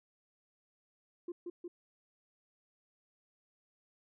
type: tone with echo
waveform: sine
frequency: 349.2 Hz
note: F4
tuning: in tune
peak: -36 dBFS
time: 1.28-1.32 s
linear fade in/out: 5 ms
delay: 180 ms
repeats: 2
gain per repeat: -2 dB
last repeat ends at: 1.68 s
effects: tanh soft clip ceiling -35 dBFS